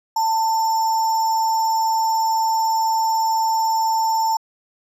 sine tone with sample-and-hold, 891 Hz, A5, 22 cents sharp, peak -16 dBFS, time 0.16-4.37 s, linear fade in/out 5 ms, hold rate 6300 Hz, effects low-pass 11000 Hz 12 dB/octave

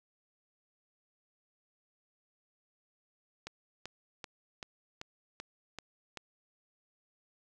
click train, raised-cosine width 0.2 ms, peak -24 dBFS, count 8, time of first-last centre 3.47-6.173 s, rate 2.59 Hz, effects none

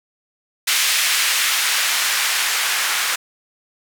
blue noise with band-pass filter sweep, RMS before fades -19 dBFS, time 0.67-3.16 s, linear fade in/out 10 ms, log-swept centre 2200 to 1400 Hz, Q 1, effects none

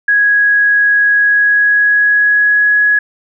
sine tone with pitch glide, 1661.2 to 1678.6 Hz, G#6 to G#6, 0 to +18 cents, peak -7 dBFS, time 0.08-2.99 s, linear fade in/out 5 ms, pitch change +18 cents, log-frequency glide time 1.14-2.81 s, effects none

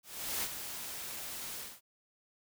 white noise with ADSR envelope, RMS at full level -34 dBFS, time 0.03-1.81 s, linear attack 400 ms, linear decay 47 ms, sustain -8 dB, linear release 220 ms, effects none

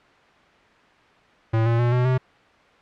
square tone with pitch steps, 112.5 / 116.33 / 120.3 / 124.39 / 128.63 Hz, A2 / A#2 / B2 / B2 / C3, +39 / -3 / -45 / +13 / -29 cents, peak -18 dBFS, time 1.53-2.18 s, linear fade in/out 10 ms, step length 130 ms, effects white hiss -53 dBFS RMS until 2.81 s + low-pass 2000 Hz 12 dB/octave

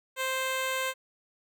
10% pulse tone, 523.3 Hz, C5, in tune, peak -20 dBFS, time 0.16-0.94 s, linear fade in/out 50 ms, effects none

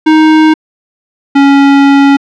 square tone pair in turn, 312.8 / 278.7 Hz, D#4 / C#4, +9 / +9 cents, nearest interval major second, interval 200 cents, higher first, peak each -3 dBFS, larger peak neither, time 0.06-0.54 / 1.35-2.17 s, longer second, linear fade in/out 10 ms, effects low-pass 3000 Hz 12 dB/octave

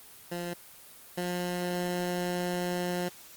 15% pulse tone pair in turn, 174.2 / 177.76 Hz, F3 / F3, -4 / +31 cents, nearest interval unison, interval 35 cents, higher second, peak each -26 / -23 dBFS, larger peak second, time 0.31-0.54 / 1.17-3.09 s, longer second, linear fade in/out 10 ms, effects white hiss -51 dBFS RMS until 3.36 s + Opus 24 kbps

